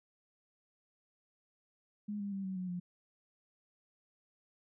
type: tone with pitch steps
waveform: sine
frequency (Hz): 207.7 / 201.3 / 195.14 / 189.15 / 183.34 / 177.71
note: G#3 / G3 / G3 / F#3 / F#3 / F3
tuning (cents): 0 / +46 / -8 / +38 / -16 / +30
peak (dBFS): -36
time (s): 2.08-2.8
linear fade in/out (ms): 10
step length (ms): 120
effects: none